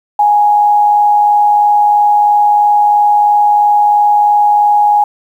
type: tone with amplitude modulation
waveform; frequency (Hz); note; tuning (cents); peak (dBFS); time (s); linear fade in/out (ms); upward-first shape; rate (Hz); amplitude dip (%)
sine; 830.6; G#5; 0; -4; 0.19-5.04; 5; sine; 103; 35
effects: 7-bit